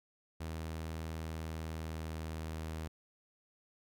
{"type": "tone with pitch glide", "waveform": "sawtooth", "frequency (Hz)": [80.2, 79.6], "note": ["E2", "D#2"], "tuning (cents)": [-47, 40], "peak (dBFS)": -35, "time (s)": [0.4, 2.88], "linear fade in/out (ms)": 10, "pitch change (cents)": -13, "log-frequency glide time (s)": [1.01, 2.29], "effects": []}